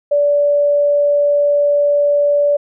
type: tone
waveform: sine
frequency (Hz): 579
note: D5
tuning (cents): -25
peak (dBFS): -10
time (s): 0.11-2.57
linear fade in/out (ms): 10
effects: none